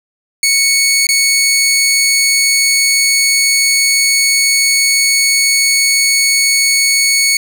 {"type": "tone with dropouts", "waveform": "15% pulse", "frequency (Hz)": 2217, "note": "C#7", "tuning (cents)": 0, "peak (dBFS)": -3, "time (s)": [0.43, 7.37], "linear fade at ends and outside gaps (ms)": 2, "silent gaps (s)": [1.069, 1.089], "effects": []}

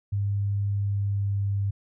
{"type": "tone with pitch glide", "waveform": "sine", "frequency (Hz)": [100.7, 99.72], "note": ["G2", "G2"], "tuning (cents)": [47, 30], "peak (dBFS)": -23, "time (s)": [0.12, 1.71], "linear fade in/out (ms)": 10, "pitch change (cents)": -17, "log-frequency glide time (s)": [0.79, 1.52], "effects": []}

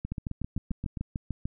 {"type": "two click trains", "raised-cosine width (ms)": 5, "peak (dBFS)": [-21, -19], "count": [8, 10], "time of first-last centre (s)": [[0.05, 0.972], [0.12, 1.455]], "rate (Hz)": [7.59, 6.74], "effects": []}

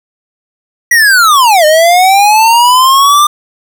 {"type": "linear two-way sweep", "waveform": "square", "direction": "down then up", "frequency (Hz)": [1949, 602, 1201], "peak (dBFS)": -4, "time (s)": [0.91, 3.27], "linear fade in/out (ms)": 5, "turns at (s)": 1.65, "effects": []}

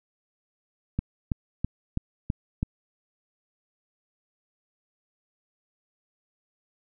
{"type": "click train", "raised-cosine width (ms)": 5, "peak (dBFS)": -13, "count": 6, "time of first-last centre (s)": [0.99, 2.629], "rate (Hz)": 3.05, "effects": []}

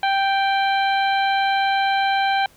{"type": "harmonic tone with a mistuned harmonic", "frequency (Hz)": 784, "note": "G5", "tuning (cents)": 0, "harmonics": [1, 2, 3, 4, 5], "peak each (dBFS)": [-18, -24, -28, -30, -32], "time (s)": [0.03, 2.46], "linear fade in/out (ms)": 2, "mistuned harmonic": 5, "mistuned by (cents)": 39, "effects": ["pink hiss -53 dBFS RMS until 2.56 s"]}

